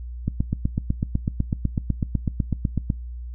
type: click train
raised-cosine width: 5 ms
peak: -9 dBFS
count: 22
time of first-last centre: 0.28-2.902 s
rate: 8.01 Hz
effects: noise-tail reverb RT60 0.2 s tail -24 dB re dry + added 60 Hz sine -31 dBFS peak until 3.34 s